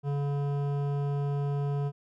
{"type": "tone with hard clipping", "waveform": "triangle", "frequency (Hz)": 142.3, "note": "C#3", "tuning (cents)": 46, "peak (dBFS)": -29, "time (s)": [0.03, 1.92], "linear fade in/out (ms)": 50, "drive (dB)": 17, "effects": []}